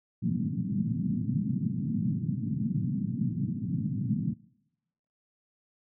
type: band-pass noise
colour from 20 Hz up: white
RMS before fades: -30 dBFS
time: 0.22-4.34 s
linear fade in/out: 10 ms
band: 110 to 240 Hz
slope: 48 dB/octave
effects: noise-tail reverb RT60 0.9 s tail -23 dB re dry